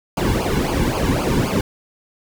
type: noise with flanger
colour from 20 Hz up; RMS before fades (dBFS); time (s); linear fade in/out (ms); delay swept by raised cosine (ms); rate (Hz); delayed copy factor
brown; -19; 0.17-1.61; 2; 0.52 to 1.62; 3.8; -1
effects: none